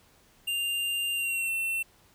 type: tone with pitch glide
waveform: square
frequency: 2794 to 2700 Hz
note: F7 to E7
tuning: 0 to +41 cents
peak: -28 dBFS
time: 0.47-1.83 s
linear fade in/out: 10 ms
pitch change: -59 cents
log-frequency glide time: 1.13-1.5 s
effects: pink hiss -61 dBFS RMS until 2.14 s